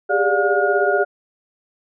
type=tone cluster; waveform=sine; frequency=395.5 / 411.8 / 587 / 711 / 1434 Hz; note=G4 / G#4 / D5 / F5 / F6; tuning=+15 / -15 / -1 / +31 / +45 cents; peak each=-21 dBFS; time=0.09-1.05 s; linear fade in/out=20 ms; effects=none